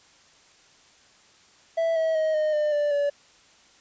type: tone with pitch steps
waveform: triangle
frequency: 659.3 / 644.2 / 629.5 / 615.1 / 601.1 / 587.4 / 574 Hz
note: E5 / E5 / D#5 / D#5 / D5 / D5 / D5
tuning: 0 / -40 / +20 / -20 / +40 / 0 / -40 cents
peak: -19 dBFS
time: 1.77-3.1 s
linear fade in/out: 10 ms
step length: 190 ms
effects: white hiss -56 dBFS RMS until 3.8 s + resampled to 16000 Hz